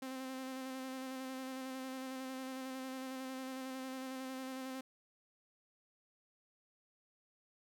sawtooth tone with vibrato, 261.6 Hz, C4, in tune, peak -38 dBFS, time 0.02-4.81 s, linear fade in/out 5 ms, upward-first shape square, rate 11 Hz, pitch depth 17 cents each way, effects none

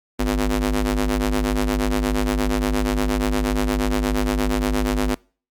sawtooth ring-modulated tone, 103.5 Hz, G#2, 5 cents flat, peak -11 dBFS, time 0.19-5.15 s, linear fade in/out 10 ms, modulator 151 Hz, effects noise-tail reverb RT60 0.4 s tail -25 dB re dry + MP3 96 kbps

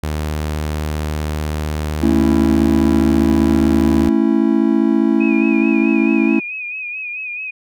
sawtooth tone, 76.3 Hz, D#2, 33 cents flat, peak -15 dBFS, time 0.03-4.09 s, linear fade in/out 5 ms
triangle chord, A major, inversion none, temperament just, 220 / 275 / 330 Hz, A3 / C#4 / E4, 0 / -14 / +2 cents, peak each -14 dBFS, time 2.02-6.4 s, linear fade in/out 10 ms
sine tone with vibrato, 2489 Hz, D#7, in tune, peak -23 dBFS, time 5.2-7.51 s, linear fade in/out 10 ms, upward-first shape sine, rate 4.6 Hz, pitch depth 58 cents each way
effects none

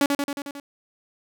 sawtooth tone with echo, 283.3 Hz, C#4, 38 cents sharp, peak -13 dBFS, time 0.01-0.06 s, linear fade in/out 2 ms, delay 90 ms, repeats 6, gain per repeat -3 dB, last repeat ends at 0.6 s, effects none

